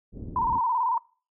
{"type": "low-pass noise", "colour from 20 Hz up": "pink", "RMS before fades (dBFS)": -37, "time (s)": [0.12, 0.61], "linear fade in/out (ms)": 50, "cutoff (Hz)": 360, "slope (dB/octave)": 24}
{"type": "tone with vibrato", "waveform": "sine", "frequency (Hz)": 960, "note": "B5", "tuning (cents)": -49, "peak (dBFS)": -22, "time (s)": [0.36, 0.98], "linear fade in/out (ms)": 2, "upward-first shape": "square", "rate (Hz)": 18, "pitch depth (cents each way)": 75}
{"effects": ["noise-tail reverb RT60 0.4 s tail -25 dB re dry"]}